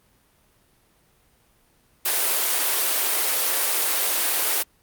white high-pass noise, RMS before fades -22 dBFS, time 2.05-4.63 s, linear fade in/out 10 ms, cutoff 350 Hz, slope 24 dB/octave, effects pink hiss -61 dBFS RMS until 4.82 s + Opus 32 kbps

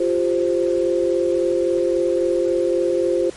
sine chord, F suspended second, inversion none, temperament just, 349.2 / 392.9 / 523.8 Hz, F4 / G4 / C5, 0 / +4 / +2 cents, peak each -19 / -23 / -20 dBFS, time 0-3.3 s, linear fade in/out 5 ms, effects pink hiss -41 dBFS RMS until 3.36 s + MP3 48 kbps

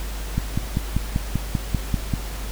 click train, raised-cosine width 5 ms, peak -8 dBFS, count 10, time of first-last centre 0.38-2.138 s, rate 5.12 Hz, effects added 50 Hz sine -28 dBFS peak until 2.51 s + pink hiss -36 dBFS RMS until 2.51 s

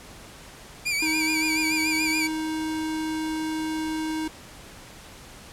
sawtooth tone with vibrato, 2349 Hz, D7, in tune, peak -20 dBFS, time 0.85-2.28 s, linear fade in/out 20 ms, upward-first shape sine, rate 7 Hz, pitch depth 66 cents each way
square tone, 314.5 Hz, D#4, 19 cents sharp, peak -27 dBFS, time 1.02-4.28 s, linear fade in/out 5 ms
effects pink hiss -45 dBFS RMS until 5.52 s + low-pass 11000 Hz 12 dB/octave

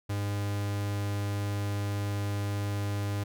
45% pulse tone, 101.7 Hz, G#2, 36 cents flat, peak -29 dBFS, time 0.09-3.24 s, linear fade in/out 10 ms, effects none

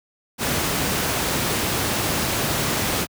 pink noise, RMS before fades -22 dBFS, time 0.38-3.07 s, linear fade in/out 50 ms, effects high-pass 80 Hz 12 dB/octave

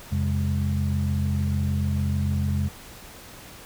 sine tone cluster, 87 / 133.7 / 204.6 Hz, F2 / C3 / G#3, -6 / +38 / -26 cents, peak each -23 / -27 / -28 dBFS, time 0.11-2.69 s, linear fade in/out 20 ms, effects tanh soft clip ceiling -12 dBFS + pink hiss -44 dBFS RMS until 3.65 s

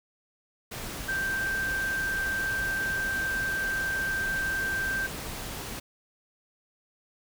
sine tone in noise, 1568 Hz, G6, in tune, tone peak -27 dBFS, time 1.08-5.07 s, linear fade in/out 10 ms, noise pink, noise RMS -37 dBFS, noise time 0.71-5.8 s, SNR +7 dB, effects none

